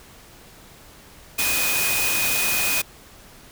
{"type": "tone in noise", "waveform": "sine", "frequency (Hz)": 2489, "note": "D#7", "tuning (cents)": 0, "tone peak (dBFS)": -24, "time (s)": [1.38, 2.82], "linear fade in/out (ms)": 10, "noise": "white", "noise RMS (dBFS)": -23, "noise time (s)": [1.38, 2.82], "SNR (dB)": -4, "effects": ["pink hiss -47 dBFS RMS until 3.51 s"]}